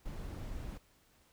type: noise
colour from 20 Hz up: brown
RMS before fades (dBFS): -42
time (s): 0.05-0.78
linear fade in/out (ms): 10
effects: pink hiss -68 dBFS RMS until 1.32 s